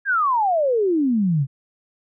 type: exponential sweep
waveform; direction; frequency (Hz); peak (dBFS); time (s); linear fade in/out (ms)
sine; down; 1661.2 to 128.7; -16; 0.05-1.47; 50
effects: none